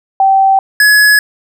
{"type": "tone pair in turn", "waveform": ["sine", "square"], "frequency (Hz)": [775, 1691.3], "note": ["G5", "G#6"], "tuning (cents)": [-20, 31], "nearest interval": "octave + major second", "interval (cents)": 1351, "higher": "second", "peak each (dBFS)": [-5, -5], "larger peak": "neither", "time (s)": [[0.2, 0.59], [0.8, 1.19]], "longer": "neither", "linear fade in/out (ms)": 2, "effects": []}